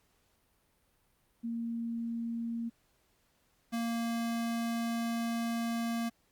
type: tone pair in turn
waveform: sine / square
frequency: 231.8 / 231.8 Hz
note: A#3 / A#3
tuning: -10 / -10 cents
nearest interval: unison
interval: 0 cents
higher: neither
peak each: -33 / -32 dBFS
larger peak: second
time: 1.43-2.7 / 3.72-6.1 s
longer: second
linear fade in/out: 20 ms
effects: pink hiss -72 dBFS RMS until 6.31 s + Opus 48 kbps